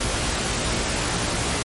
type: noise with comb filter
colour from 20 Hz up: pink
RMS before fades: -24 dBFS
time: 0-1.63 s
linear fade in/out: 10 ms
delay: 17 ms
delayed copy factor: +0.75
effects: MP3 48 kbps